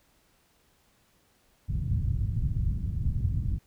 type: low-pass noise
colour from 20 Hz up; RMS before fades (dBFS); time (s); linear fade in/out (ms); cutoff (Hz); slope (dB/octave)
white; -28; 1.68-3.59; 20; 130; 24
effects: pink hiss -66 dBFS RMS until 3.66 s